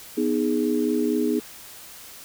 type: chord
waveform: sine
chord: G# minor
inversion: first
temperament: equal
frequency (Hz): 246.9 / 311.1 / 415.3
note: B3 / D#4 / G#4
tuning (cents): 0 / 0 / 0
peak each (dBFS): -24 / -24 / -25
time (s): 0.17-1.4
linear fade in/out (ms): 10
effects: white hiss -43 dBFS RMS until 2.24 s